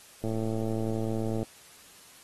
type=click train; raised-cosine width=2 ms; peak=-19 dBFS; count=133; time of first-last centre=0.24-1.429 s; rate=111 Hz; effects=white hiss -53 dBFS RMS until 2.23 s + AAC 32 kbps